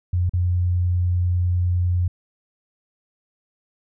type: tone with dropouts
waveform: sine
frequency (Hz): 89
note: F2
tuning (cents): +33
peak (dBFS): -17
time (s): 0.13-2.08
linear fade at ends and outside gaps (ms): 5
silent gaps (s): 0.295-0.335
effects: none